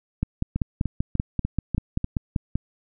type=two click trains; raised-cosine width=5 ms; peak=-12 / -10 dBFS; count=6 / 13; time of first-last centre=0.56-2.044 / 0.23-2.556 s; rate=3.37 / 5.16 Hz; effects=none